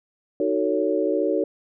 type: chord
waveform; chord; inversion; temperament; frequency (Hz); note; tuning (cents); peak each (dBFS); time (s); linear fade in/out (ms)
sine; D# half-diminished seventh; none; just; 311.1 / 373.4 / 448 / 560; D#4 / F#4 / A4 / C#5; 0 / +16 / +31 / +18; -25; 0.4-1.44; 2
effects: none